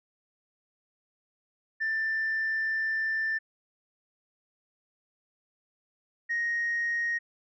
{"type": "tone pair in turn", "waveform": "sine", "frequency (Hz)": [1777, 1871.2], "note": ["A6", "A#6"], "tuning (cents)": [17, 6], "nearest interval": "minor second", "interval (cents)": 89, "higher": "second", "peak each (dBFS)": -25, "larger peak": "neither", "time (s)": [[1.8, 3.39], [6.29, 7.19]], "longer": "first", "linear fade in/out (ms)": 20, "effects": ["tanh soft clip ceiling -23 dBFS"]}